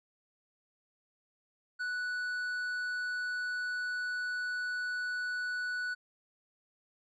sine tone with tanh clipping, 1480 Hz, F#6, in tune, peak -34 dBFS, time 1.79-5.95 s, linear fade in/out 20 ms, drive 7 dB, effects none

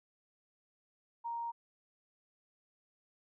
sine tone, 934 Hz, A#5, 3 cents sharp, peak -36 dBFS, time 1.24-1.52 s, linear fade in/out 20 ms, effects none

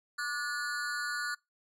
square tone with amplitude modulation, 1452 Hz, F#6, 33 cents flat, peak -29 dBFS, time 0.18-1.35 s, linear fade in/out 10 ms, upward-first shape sine, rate 280 Hz, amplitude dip 100%, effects noise-tail reverb RT60 0.2 s tail -24 dB re dry + low-pass 10000 Hz 12 dB/octave

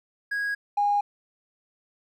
triangle tone pair in turn, 1650 / 818.4 Hz, G#6 / G#5, -12 / -26 cents, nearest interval octave, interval 1214 cents, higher first, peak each -23 / -16 dBFS, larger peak second, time 0.31-0.55 / 0.77-1.01 s, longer neither, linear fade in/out 10 ms, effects tanh soft clip ceiling -18 dBFS

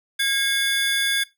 square tone cluster, 1622 / 2175 / 3468 Hz, G#6 / C#7 / A7, -41 / -33 / -26 cents, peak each -24 / -28 / -23 dBFS, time 0.19-1.24 s, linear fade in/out 10 ms, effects noise-tail reverb RT60 0.2 s tail -18 dB re dry

